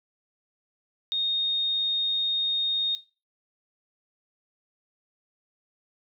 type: tone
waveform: sine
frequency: 3701 Hz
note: A#7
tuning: 13 cents flat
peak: -24 dBFS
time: 1.12-2.95 s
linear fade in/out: 0 ms
effects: noise-tail reverb RT60 0.3 s tail -17 dB re dry